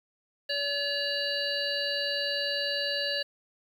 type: harmonic tone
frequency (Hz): 570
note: C#5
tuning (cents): +48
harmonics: 1 / 3 / 5 / 7 / 8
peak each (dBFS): -34 / -34 / -34 / -34 / -34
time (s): 0.49-3.23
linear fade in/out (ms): 10
effects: 9-bit